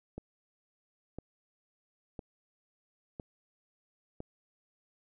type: click train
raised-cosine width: 2 ms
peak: -27 dBFS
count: 5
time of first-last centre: 0.18-4.204 s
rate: 0.994 Hz
effects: none